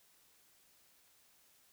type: silence
effects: white hiss -68 dBFS RMS until 1.72 s